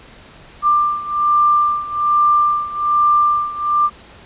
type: beating tone pair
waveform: sine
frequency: 1187 / 1188.2 Hz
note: D6 / D6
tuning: +18 / +20 cents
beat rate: 1.2 Hz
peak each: -14 / -17 dBFS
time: 0.62-3.9 s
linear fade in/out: 50 ms
effects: pink hiss -42 dBFS RMS until 4.25 s + resampled to 8000 Hz